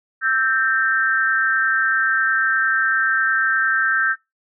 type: tone with amplitude modulation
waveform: sine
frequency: 1568 Hz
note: G6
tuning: in tune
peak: -11 dBFS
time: 0.21-4.16 s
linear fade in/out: 50 ms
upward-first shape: sine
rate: 249 Hz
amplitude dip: 100%
effects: noise-tail reverb RT60 0.2 s tail -22 dB re dry